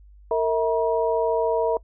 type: tone cluster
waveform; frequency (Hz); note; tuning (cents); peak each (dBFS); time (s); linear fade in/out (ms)
sine; 458.5 / 645 / 956; A#4 / E5 / A#5; -29 / -38 / +43; -21 / -24 / -26; 0.31-1.77; 2
effects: noise-tail reverb RT60 0.1 s tail -23 dB re dry + added 50 Hz sine -46 dBFS peak until 1.83 s